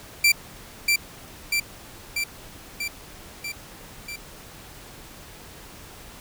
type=tone with echo; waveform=sawtooth; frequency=2349 Hz; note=D7; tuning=in tune; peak=-11 dBFS; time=0.24-0.32 s; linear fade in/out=5 ms; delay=640 ms; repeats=6; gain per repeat=-3 dB; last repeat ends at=4.16 s; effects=pink hiss -44 dBFS RMS until 6.2 s